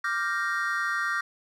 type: chord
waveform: triangle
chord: G minor seventh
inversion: second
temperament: equal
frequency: 1174.7 / 1396.9 / 1568 / 1864.7 Hz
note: D6 / F6 / G6 / Bb6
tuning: 0 / 0 / 0 / 0 cents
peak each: -30 / -29 / -30 / -29 dBFS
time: 0.04-1.21 s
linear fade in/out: 5 ms
effects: none